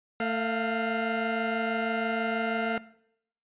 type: tone pair together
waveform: 20% pulse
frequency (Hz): 224.1 / 698.5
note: A3 / F5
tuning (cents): +32 / 0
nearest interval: octave + minor sixth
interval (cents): 1968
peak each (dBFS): -24 / -25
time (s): 0.2-2.78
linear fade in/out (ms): 2
effects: noise-tail reverb RT60 0.7 s tail -19 dB re dry + resampled to 8000 Hz